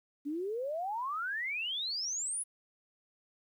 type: exponential sweep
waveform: sine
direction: up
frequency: 277.4 to 10520 Hz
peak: -33 dBFS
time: 0.25-2.44 s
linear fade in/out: 20 ms
effects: 11-bit